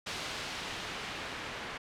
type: noise with low-pass filter sweep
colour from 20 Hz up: white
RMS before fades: -40 dBFS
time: 0.06-1.78 s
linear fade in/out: 10 ms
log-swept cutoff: 4300 to 2300 Hz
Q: 0.78
effects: none